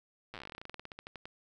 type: slowing click train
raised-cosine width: 0.3 ms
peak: -28 dBFS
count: 26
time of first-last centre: 0.34-1.255 s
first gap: 8 ms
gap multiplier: 1.11
effects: none